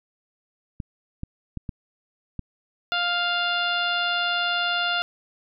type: clicks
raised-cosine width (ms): 5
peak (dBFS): -18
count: 5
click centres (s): 0.802 / 1.234 / 1.573 / 1.692 / 2.393
type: harmonic tone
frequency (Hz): 700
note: F5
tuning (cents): +4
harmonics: 1 / 2 / 3 / 4 / 5 / 6 / 7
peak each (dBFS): -29 / -25 / -39 / -28 / -30 / -35 / -41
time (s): 2.92-5.02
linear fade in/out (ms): 0
effects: none